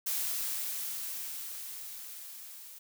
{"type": "noise with level ramp", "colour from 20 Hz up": "blue", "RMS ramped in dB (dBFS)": [-32, -49], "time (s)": [0.06, 2.79], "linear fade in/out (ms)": 10, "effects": []}